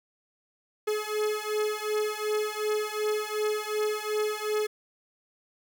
45% pulse beating tone pair, 424 / 426.7 Hz, G#4 / G#4, +36 / +47 cents, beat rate 2.7 Hz, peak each -30 dBFS, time 0.87-4.67 s, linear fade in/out 10 ms, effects none

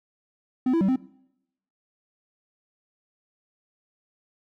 triangle tone with pitch steps, 255.6 / 331.9 / 192.4 / 260.2 Hz, C4 / E4 / G3 / C4, -40 / +12 / -32 / -9 cents, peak -17 dBFS, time 0.66-0.96 s, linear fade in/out 5 ms, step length 75 ms, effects noise-tail reverb RT60 0.8 s tail -21 dB re dry

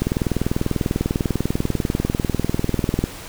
click train, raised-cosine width 3 ms, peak -6 dBFS, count 62, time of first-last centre 0.02-3.04 s, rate 20.2 Hz, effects pink hiss -36 dBFS RMS until 3.28 s

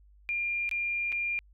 sine tone with dropouts, 2400 Hz, D7, 37 cents sharp, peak -28 dBFS, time 0.29-1.39 s, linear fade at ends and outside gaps 0 ms, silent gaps 0.692-0.713 / 1.12-1.125 s, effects added 50 Hz sine -55 dBFS peak until 1.53 s

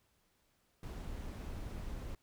brown noise, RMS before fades -43 dBFS, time 0.83-2.15 s, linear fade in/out 2 ms, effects pink hiss -75 dBFS RMS until 2.22 s

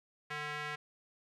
square tone with band-pass filter, 149.3 Hz, D3, 29 cents sharp, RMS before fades -40 dBFS, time 0.3-0.76 s, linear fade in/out 10 ms, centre 1900 Hz, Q 1.6, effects none

